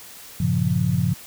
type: chord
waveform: sine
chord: G half-diminished seventh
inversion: none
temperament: equal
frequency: 98 / 116.54 / 138.59 / 174.61 Hz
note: G2 / Bb2 / Db3 / F3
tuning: 0 / 0 / 0 / 0 cents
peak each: -25 / -25 / -23 / -22 dBFS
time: 0.4-1.14 s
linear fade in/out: 5 ms
effects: white hiss -42 dBFS RMS until 1.26 s